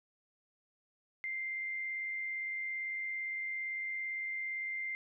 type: tone with amplitude modulation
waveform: sine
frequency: 2093 Hz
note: C7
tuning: in tune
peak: -34 dBFS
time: 1.24-4.95 s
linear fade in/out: 0 ms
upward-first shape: sine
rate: 97.7 Hz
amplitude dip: 30%
effects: none